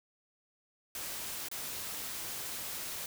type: noise with dropouts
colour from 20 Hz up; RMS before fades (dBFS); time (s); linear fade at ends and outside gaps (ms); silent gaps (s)
white; -40; 0.95-3.06; 1; 1.485-1.514
effects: none